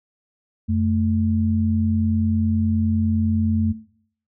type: tone pair together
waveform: sine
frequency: 90.28 / 220 Hz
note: F#2 / A3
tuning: -42 / 0 cents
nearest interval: octave + minor third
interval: 1542 cents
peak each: -20 / -21 dBFS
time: 0.68-3.73 s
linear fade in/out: 20 ms
effects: noise-tail reverb RT60 0.6 s tail -17 dB re dry